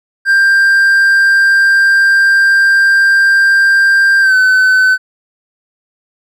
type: tone with pitch glide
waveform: triangle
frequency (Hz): 1587 to 1517.1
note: G6 to F#6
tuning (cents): +21 to +43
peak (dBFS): -4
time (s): 0.25-4.98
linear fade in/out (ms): 50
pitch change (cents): -78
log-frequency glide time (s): 4.21-4.35
effects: none